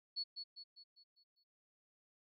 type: tone with echo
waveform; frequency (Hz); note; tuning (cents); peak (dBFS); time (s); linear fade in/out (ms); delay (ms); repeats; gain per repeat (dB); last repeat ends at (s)
sine; 4404; C#8; -12; -37; 0.16-0.24; 20; 200; 6; -6; 1.44
effects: none